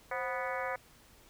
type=harmonic tone with a mistuned harmonic; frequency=246.9 Hz; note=B3; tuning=in tune; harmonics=2 / 3 / 4 / 5 / 6 / 7 / 8 / 9; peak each=-38 / -40 / -41 / -42 / -43 / -43 / -44 / -45 dBFS; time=0.11-0.76 s; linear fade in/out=5 ms; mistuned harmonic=2; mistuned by=+110 cents; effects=pink hiss -60 dBFS RMS until 1.29 s